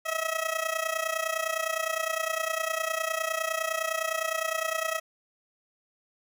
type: tone with amplitude modulation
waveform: 15% pulse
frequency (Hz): 644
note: E5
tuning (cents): -41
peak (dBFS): -18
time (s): 0.05-5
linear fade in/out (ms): 20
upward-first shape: sine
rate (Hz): 29.8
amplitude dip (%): 80
effects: none